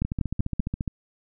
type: two click trains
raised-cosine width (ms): 5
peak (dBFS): -15 / -12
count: 13 / 4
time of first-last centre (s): 0.05-0.878 / 0.02-0.597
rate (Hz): 14.5 / 5.2
effects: none